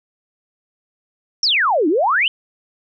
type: exponential two-way sweep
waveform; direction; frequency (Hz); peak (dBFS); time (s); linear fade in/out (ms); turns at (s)
sine; down then up; 5780 to 286.9 to 3154; -13; 1.43-2.28; 2; 1.88
effects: none